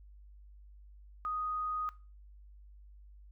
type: tone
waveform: sine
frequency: 1245 Hz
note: D#6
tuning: 1 cent sharp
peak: -33 dBFS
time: 1.25-1.89 s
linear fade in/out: 0 ms
effects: noise-tail reverb RT60 0.3 s tail -18 dB re dry + added 50 Hz sine -52 dBFS peak until 3.31 s